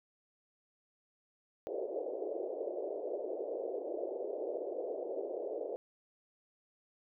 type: band-pass noise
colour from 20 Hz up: pink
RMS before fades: -39 dBFS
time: 1.67-5.76 s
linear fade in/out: 0 ms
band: 370 to 620 Hz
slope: 48 dB/octave
effects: none